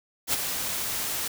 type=noise with ADSR envelope; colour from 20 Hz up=white; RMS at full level=-23 dBFS; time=0.27-1.28 s; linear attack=61 ms; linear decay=23 ms; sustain=-7 dB; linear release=6 ms; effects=none